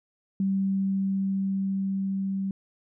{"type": "tone with level ramp", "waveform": "sine", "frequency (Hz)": 193.9, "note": "G3", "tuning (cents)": -19, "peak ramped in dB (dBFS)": [-22, -26], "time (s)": [0.4, 2.51], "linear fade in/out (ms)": 2, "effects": []}